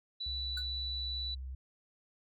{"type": "tone", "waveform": "sine", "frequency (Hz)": 3959, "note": "B7", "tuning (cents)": 3, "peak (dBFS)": -36, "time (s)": [0.2, 1.35], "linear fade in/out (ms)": 10}
{"type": "tone with pitch glide", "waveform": "sine", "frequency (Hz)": [65.9, 65.14], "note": ["C2", "C2"], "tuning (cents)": [13, -7], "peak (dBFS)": -39, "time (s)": [0.26, 1.55], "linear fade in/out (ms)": 5, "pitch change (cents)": -20, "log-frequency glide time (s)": [0.75, 0.99]}
{"type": "tone with exponential decay", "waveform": "square", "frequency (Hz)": 1484, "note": "F#6", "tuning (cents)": 5, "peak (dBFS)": -38, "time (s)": [0.57, 0.66], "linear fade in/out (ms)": 5, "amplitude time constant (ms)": 18}
{"effects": []}